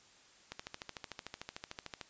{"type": "click train", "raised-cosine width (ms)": 0.2, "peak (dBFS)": -24, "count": 21, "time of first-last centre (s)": [0.52, 2.013], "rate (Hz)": 13.4, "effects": ["white hiss -62 dBFS RMS until 2.09 s", "resampled to 16000 Hz"]}